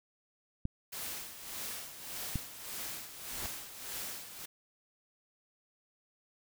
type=clicks; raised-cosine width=5 ms; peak=-21 dBFS; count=2; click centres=0.654 / 2.357 s
type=noise with tremolo; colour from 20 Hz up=white; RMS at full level=-40 dBFS; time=0.92-4.46 s; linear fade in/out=10 ms; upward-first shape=sine; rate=1.7 Hz; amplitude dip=65%
type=noise with exponential growth; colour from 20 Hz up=pink; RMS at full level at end=-37 dBFS; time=3.21-3.46 s; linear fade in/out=0 ms; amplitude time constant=54 ms
effects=none